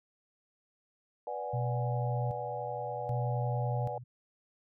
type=chord; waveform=sine; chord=G# half-diminished seventh; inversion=first; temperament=equal; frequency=493.9 / 587.3 / 740 / 830.6 Hz; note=B4 / D5 / F#5 / G#5; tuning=0 / 0 / 0 / 0 cents; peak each=-40 dBFS; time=1.27-3.98 s; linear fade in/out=2 ms
type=tone with tremolo; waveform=sine; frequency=123.47 Hz; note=B2; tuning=in tune; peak=-30 dBFS; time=1.53-4.04 s; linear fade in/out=10 ms; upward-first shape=square; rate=0.64 Hz; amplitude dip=80%
effects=none